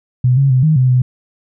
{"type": "tone with pitch steps", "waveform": "sine", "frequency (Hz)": [125.7, 137.6, 128.5, 156.3, 128.3, 126.3], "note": ["B2", "C#3", "C3", "D#3", "C3", "B2"], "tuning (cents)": [31, -12, -31, 8, -34, 39], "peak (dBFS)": -8, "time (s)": [0.24, 1.02], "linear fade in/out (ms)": 5, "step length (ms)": 130, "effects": []}